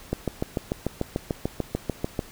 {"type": "click train", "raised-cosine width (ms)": 2, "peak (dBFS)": -11, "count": 15, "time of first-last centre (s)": [0.13, 2.192], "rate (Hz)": 6.79, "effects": ["pink hiss -47 dBFS RMS until 2.31 s"]}